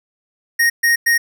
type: tone bursts at uneven times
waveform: square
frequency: 1864.7 Hz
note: A#6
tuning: in tune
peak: -12 dBFS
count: 3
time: 0.59-0.7 / 0.83-0.96 / 1.06-1.18 s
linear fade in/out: 10 ms
effects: none